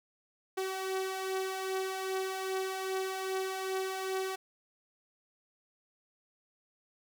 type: beating tone pair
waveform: sawtooth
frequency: 377.9 / 380.4 Hz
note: F#4 / F#4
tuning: +37 / +48 cents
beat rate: 2.5 Hz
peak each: -36 / -30 dBFS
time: 0.57-4.36 s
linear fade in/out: 10 ms
effects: none